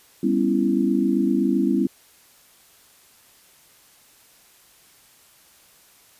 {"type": "chord", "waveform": "sine", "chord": "C# half-diminished seventh", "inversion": "second", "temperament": "just", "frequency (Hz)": [199.57, 249.5, 277.2, 332.6], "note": ["G3", "B3", "C#4", "E4"], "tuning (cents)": [31, 18, 0, 16], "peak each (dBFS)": -23, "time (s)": [0.23, 1.87], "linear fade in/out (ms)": 5, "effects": ["white hiss -54 dBFS RMS until 6.19 s", "resampled to 32000 Hz"]}